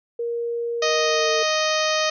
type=tone with pitch glide; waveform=sine; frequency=469.9 to 452.6 Hz; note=A#4 to A4; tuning=+14 to +49 cents; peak=-23 dBFS; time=0.19-1.43 s; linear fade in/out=5 ms; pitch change=-65 cents; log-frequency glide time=0.97-1.3 s
type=harmonic tone; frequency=622.3 Hz; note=D#5; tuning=in tune; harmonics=1 / 2 / 3 / 4 / 5 / 6 / 7 / 8 / 9 / 10; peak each=-23 / -26 / -28 / -29 / -30 / -31 / -31 / -32 / -33 / -33 dBFS; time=0.82-2.1 s; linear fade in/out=5 ms
effects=none